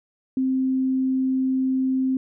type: tone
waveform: sine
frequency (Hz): 261.7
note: C4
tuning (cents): 0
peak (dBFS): -19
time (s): 0.37-2.17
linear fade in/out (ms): 2
effects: none